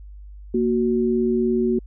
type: tone pair together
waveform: sine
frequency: 233.1 / 370 Hz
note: A#3 / F#4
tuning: 0 / 0 cents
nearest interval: minor sixth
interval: 800 cents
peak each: -20 dBFS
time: 0.54-1.79 s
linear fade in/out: 5 ms
effects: added 50 Hz sine -37 dBFS peak until 1.86 s